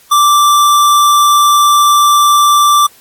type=tone; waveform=square; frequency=1173 Hz; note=D6; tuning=2 cents flat; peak=-6 dBFS; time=0.11-2.87 s; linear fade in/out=10 ms; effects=white hiss -44 dBFS RMS until 3 s + AAC 64 kbps

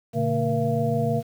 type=tone cluster; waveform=sine; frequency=117.8 / 144.2 / 227 / 474.1 / 679 Hz; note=A#2 / D3 / A#3 / A#4 / F5; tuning=+19 / -31 / -46 / +29 / -49 cents; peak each=-27 dBFS; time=0.13-1.23 s; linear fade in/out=50 ms; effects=8-bit

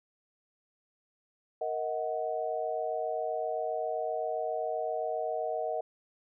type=chord; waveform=sine; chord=D# minor; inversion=second; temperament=equal with one note detuned; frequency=466.2 / 632.4 / 740 Hz; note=A#4 / D#5 / F#5; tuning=0 / +28 / 0 cents; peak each=-36 / -33 / -35 dBFS; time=1.61-5.81 s; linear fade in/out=5 ms; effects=none

